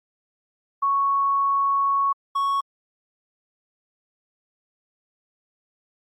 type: tone pair in turn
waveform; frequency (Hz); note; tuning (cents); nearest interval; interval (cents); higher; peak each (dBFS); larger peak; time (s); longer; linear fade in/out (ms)
sine / triangle; 1108.7 / 1108.7; C#6 / C#6; 0 / 0; unison; 0; neither; -18; neither; 0.82-2.13 / 2.35-2.61; first; 10
effects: Opus 32 kbps